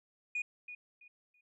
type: tone with echo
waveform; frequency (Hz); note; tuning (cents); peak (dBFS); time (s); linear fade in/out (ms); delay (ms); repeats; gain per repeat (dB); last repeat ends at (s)
sine; 2458; D#7; -22; -31; 0.35-0.42; 5; 330; 3; -12; 1.41
effects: tanh soft clip ceiling -30 dBFS